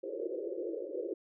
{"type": "band-pass noise", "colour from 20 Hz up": "pink", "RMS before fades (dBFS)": -38, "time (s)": [0.03, 1.14], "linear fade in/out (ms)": 10, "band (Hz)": [330, 550], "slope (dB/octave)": 96, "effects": []}